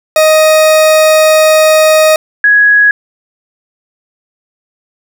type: tone pair in turn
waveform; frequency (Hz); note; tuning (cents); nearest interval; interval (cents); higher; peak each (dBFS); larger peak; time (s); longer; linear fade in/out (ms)
40% pulse / sine; 625 / 1668.5; D#5 / G#6; +8 / +8; octave + perfect fourth; 1700; second; -3 / -3; neither; 0.16-2.16 / 2.44-2.91; first; 2
effects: none